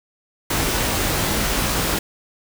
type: noise with comb filter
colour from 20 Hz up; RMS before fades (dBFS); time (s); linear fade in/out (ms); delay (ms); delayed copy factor
pink; -21; 0.5-1.99; 5; 19; +0.5
effects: none